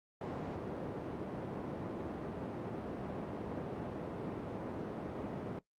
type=band-pass noise; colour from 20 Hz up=white; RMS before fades=-41 dBFS; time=0.21-5.59 s; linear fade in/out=2 ms; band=100 to 460 Hz; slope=12 dB/octave; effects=noise-tail reverb RT60 0.1 s tail -19 dB re dry + Opus 48 kbps